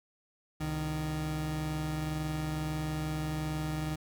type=tone pair together; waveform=30% pulse; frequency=66.1 / 154.42 Hz; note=C2 / D#3; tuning=+18 / -13 cents; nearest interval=octave + minor third; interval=1469 cents; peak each=-37 / -30 dBFS; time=0.6-3.96 s; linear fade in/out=10 ms; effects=none